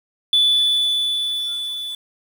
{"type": "tone with level ramp", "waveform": "triangle", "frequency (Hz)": 3472, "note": "A7", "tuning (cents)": -24, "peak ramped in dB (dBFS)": [-9, -25], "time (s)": [0.33, 1.95], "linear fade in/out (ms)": 2, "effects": ["tanh soft clip ceiling -8 dBFS", "7-bit"]}